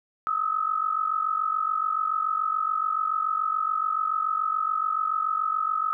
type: tone pair together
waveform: sine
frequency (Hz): 1254 / 1301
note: D#6 / E6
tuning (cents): +13 / -23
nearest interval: minor second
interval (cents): 64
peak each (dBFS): -26 / -26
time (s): 0.27-5.93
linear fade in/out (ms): 0
effects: none